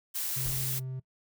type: noise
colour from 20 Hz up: blue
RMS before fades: -33 dBFS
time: 0.14-0.8 s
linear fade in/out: 20 ms
type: tone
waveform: triangle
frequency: 130 Hz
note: C3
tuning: 11 cents flat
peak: -32 dBFS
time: 0.36-1 s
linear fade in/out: 10 ms
type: noise with exponential decay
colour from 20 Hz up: brown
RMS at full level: -37 dBFS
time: 0.45-0.85 s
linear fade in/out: 1 ms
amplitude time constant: 86 ms
effects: noise-tail reverb RT60 0.1 s tail -20 dB re dry

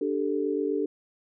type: chord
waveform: sine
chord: D suspended fourth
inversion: none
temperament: equal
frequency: 293.7 / 392 / 440 Hz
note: D4 / G4 / A4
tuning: 0 / 0 / 0 cents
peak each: -29 dBFS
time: 0.01-0.86 s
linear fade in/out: 5 ms
effects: none

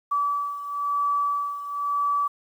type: beating tone pair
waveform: sine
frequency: 1150 / 1150.99 Hz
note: D6 / D6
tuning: -37 / -35 cents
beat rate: 0.99 Hz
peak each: -24 / -29 dBFS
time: 0.11-2.28 s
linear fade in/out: 10 ms
effects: 9-bit

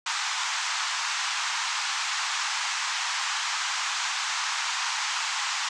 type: band-pass noise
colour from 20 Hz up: pink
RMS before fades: -29 dBFS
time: 0.06-5.69 s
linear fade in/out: 5 ms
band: 870 to 7500 Hz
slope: 48 dB/octave
effects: none

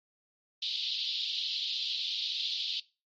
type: band-pass noise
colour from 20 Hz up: pink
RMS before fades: -34 dBFS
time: 0.62-2.8 s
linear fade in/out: 5 ms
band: 3200 to 4400 Hz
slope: 48 dB/octave
effects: noise-tail reverb RT60 0.3 s tail -20 dB re dry + MP3 32 kbps

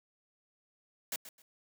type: noise with echo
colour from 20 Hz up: white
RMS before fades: -36 dBFS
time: 1.12-1.16 s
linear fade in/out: 2 ms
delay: 130 ms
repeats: 2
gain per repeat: -13 dB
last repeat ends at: 1.42 s
effects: high-pass 150 Hz 12 dB/octave

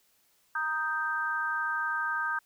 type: chord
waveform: sine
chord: Eb major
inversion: second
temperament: equal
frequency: 932.3 / 1244.5 / 1568 Hz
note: Bb5 / Eb6 / G6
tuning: 0 / 0 / 0 cents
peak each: -36 / -33 / -30 dBFS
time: 0.55-2.39 s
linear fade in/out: 5 ms
effects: white hiss -68 dBFS RMS until 2.45 s

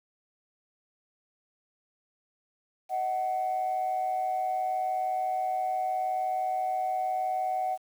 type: tone pair together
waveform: sine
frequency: 629.8 / 749 Hz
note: D#5 / F#5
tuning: +21 / +21 cents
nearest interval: minor third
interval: 300 cents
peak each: -34 / -26 dBFS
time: 2.89-7.78 s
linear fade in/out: 50 ms
effects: tanh soft clip ceiling -22 dBFS + 9-bit

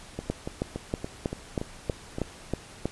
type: two click trains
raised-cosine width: 2 ms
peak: -13 / -18 dBFS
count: 9 / 8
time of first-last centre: 0.3-2.856 / 0.19-2.184 s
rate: 3.13 / 3.51 Hz
effects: pink hiss -47 dBFS RMS until 2.91 s + resampled to 24000 Hz

